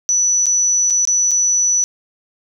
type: tone with dropouts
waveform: sine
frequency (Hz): 5940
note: F#8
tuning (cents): +6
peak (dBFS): -12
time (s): 0.09-1.84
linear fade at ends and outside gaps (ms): 0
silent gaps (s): 0.458-0.466 / 0.901-0.906 / 1.052-1.074 / 1.31-1.315
effects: none